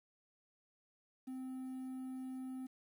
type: tone with quantisation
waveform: triangle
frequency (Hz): 259.4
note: C4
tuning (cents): -15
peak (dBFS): -40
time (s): 1.27-2.67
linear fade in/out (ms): 10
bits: 11
effects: none